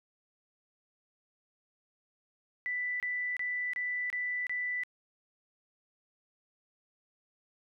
sine tone bursts, 1982 Hz, B6, 6 cents sharp, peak -31 dBFS, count 6, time 2.66-4.835 s, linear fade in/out 0 ms, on 340 ms, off 27 ms, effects none

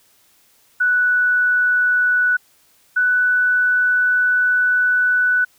sine tone pair in turn, 1480 / 1488.4 Hz, F#6 / F#6, 0 / +10 cents, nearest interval unison, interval 10 cents, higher second, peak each -13 dBFS, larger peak neither, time 0.8-2.37 / 2.96-5.45 s, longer second, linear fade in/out 10 ms, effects white hiss -56 dBFS RMS until 5.58 s

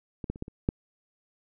clicks, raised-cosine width 3 ms, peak -22 / -17 / -30 / -19 / -28 / -11 dBFS, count 6, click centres 0.242 / 0.3 / 0.359 / 0.424 / 0.481 / 0.689 s, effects none

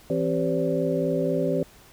sine tone cluster, 165.7 / 264.6 / 390.6 / 508 / 572 Hz, E3 / C4 / G4 / B4 / D5, +9 / +20 / -6 / +49 / -46 cents, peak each -28 dBFS, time 0.1-1.63 s, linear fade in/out 2 ms, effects pink hiss -52 dBFS RMS until 1.92 s

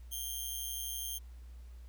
5% pulse tone with amplitude modulation, 3180 Hz, G7, 24 cents sharp, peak -26 dBFS, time 0.11-1.19 s, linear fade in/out 20 ms, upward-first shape sine, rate 132 Hz, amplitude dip 65%, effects added 60 Hz sine -47 dBFS peak until 1.88 s + pink hiss -68 dBFS RMS until 1.88 s

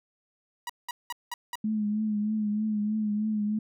sawtooth tone bursts, 965 Hz, B5, 40 cents flat, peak -28 dBFS, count 5, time 0.67-1.555 s, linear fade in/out 2 ms, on 25 ms, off 190 ms
sine tone with vibrato, 212.5 Hz, G#3, 40 cents sharp, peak -25 dBFS, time 1.64-3.59 s, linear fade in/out 5 ms, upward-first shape triangle, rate 3.2 Hz, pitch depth 49 cents each way
effects none

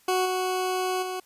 20% pulse tone with level steps, 370 Hz, F#4, in tune, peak -17 / -20 / -25 dBFS, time 0.08-1.2 s, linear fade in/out 5 ms, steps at 0.25 / 1.02 s, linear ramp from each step 10 ms, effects white hiss -60 dBFS RMS until 1.25 s + resampled to 32000 Hz

